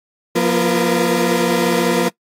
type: tone cluster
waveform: 35% pulse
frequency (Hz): 177.9 / 239.2 / 345.4 / 469.1 / 504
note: F3 / A#3 / F4 / A#4 / B4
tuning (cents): +32 / +45 / -19 / +11 / +35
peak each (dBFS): -19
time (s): 0.35-2.09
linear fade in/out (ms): 10
effects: noise-tail reverb RT60 0.1 s tail -21 dB re dry + AAC 48 kbps